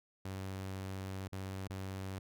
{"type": "tone with dropouts", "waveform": "sawtooth", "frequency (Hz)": 95.6, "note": "G2", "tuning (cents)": -43, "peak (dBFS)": -36, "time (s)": [0.25, 2.19], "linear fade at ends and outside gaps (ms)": 5, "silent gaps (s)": [[1.28, 1.324], [1.676, 1.699]], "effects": []}